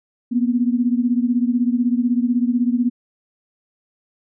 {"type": "beating tone pair", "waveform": "sine", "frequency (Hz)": [238.3, 254.3], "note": ["A#3", "C4"], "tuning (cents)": [38, -49], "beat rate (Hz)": 16, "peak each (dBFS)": [-17, -20], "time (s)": [0.31, 2.9], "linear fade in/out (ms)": 20, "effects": []}